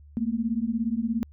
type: beating tone pair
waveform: sine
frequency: 220 / 237 Hz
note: A3 / A#3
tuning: 0 / +29 cents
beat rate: 17 Hz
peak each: -27 dBFS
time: 0.17-1.23 s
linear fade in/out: 0 ms
effects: added 73 Hz sine -47 dBFS peak until 1.32 s